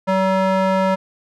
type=tone with band-pass filter; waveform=square; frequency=190 Hz; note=F#3; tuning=46 cents sharp; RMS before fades=-17 dBFS; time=0.07-0.96 s; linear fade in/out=20 ms; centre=790 Hz; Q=1.1; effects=none